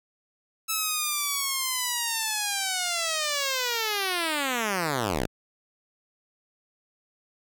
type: linear sweep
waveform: 5% pulse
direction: down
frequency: 1314 to 46.72 Hz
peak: -14 dBFS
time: 0.68-5.27 s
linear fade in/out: 20 ms
effects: none